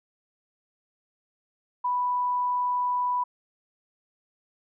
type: tone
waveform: sine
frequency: 987.8 Hz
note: B5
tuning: in tune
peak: -23 dBFS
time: 1.84-3.24 s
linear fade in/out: 10 ms
effects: none